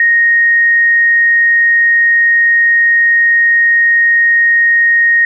sine tone, 1864.7 Hz, A#6, in tune, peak -6 dBFS, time 0-5.25 s, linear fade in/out 2 ms, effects none

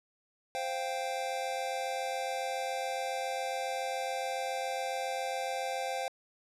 square chord, C suspended fourth, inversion none, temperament just, 523.3 / 697.7 / 784.9 Hz, C5 / F5 / G5, 0 / -2 / +2 cents, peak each -38 / -39 / -37 dBFS, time 0.55-6.08 s, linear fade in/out 0 ms, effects low-pass 10000 Hz 12 dB/octave

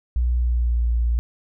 sine tone with pitch glide, 60.6 to 58.54 Hz, B1 to A#1, -32 to +8 cents, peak -17 dBFS, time 0.16-1.19 s, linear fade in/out 0 ms, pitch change -60 cents, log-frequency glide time 0.38-0.85 s, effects none

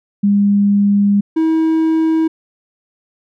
sine / triangle tone pair in turn, 202.3 / 321.1 Hz, G#3 / E4, -45 / -45 cents, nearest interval minor sixth, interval 800 cents, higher second, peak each -9 dBFS, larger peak neither, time 0.23-1.21 / 1.36-2.28 s, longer first, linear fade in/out 10 ms, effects none

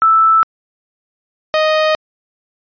sine / sawtooth tone pair in turn, 1318.5 / 622.2 Hz, E6 / D#5, 0 / 0 cents, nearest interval octave + minor second, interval 1300 cents, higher first, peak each -7 dBFS, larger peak neither, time 0.02-0.43 / 1.54-1.95 s, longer neither, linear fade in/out 0 ms, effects resampled to 11025 Hz

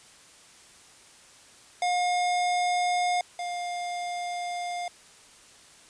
square tone pair in turn, 715 / 706.4 Hz, F5 / F5, +41 / +20 cents, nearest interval unison, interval 21 cents, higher first, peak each -24 / -31 dBFS, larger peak first, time 1.82-3.21 / 3.39-4.88 s, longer second, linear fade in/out 2 ms, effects white hiss -53 dBFS RMS until 5.89 s + resampled to 22050 Hz

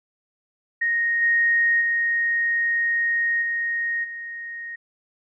sine tone with level steps, 1864.7 Hz, A#6, in tune, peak -19 / -16 / -19 / -22 / -31 dBFS, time 0.81-4.76 s, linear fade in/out 10 ms, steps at 1.21 / 1.8 / 3.41 / 4.03 s, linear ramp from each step 20 ms, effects none

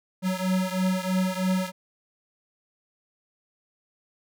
square beating tone pair, 185 / 188.1 Hz, F#3 / F#3, 0 / +29 cents, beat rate 3.1 Hz, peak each -26 / -28 dBFS, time 0.22-1.72 s, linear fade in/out 50 ms, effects none

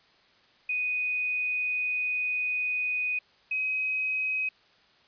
sine tone pair in turn, 2489 / 2530 Hz, D#7 / D#7, 0 / +28 cents, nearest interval unison, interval 28 cents, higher second, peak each -26 / -26 dBFS, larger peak neither, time 0.69-3.19 / 3.51-4.49 s, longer first, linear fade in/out 5 ms, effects white hiss -61 dBFS RMS until 5.07 s + resampled to 11025 Hz

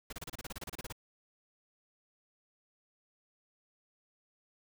pink noise bursts, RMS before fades -42 dBFS, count 15, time 0.1-0.925 s, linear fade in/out 5 ms, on 27 ms, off 30 ms, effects none

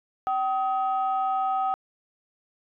sine tone pair together, 768 / 1262 Hz, G5 / D#6, -36 / +24 cents, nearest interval major sixth, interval 860 cents, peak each -23 / -28 dBFS, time 0.27-1.74 s, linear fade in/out 0 ms, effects tanh soft clip ceiling -16 dBFS

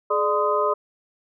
sine tone cluster, 422.2 / 595 / 1028 / 1247 Hz, G#4 / D5 / C6 / D#6, +29 / +22 / -31 / +3 cents, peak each -24 dBFS, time 0.1-0.74 s, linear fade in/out 10 ms, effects none

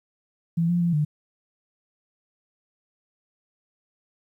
sine tone with pitch steps, 167.3 / 174.3 / 171.4 / 150.1 Hz, E3 / F3 / F3 / D3, +26 / -3 / -32 / +38 cents, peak -19 dBFS, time 0.57-1.05 s, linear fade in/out 10 ms, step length 120 ms, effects 10-bit

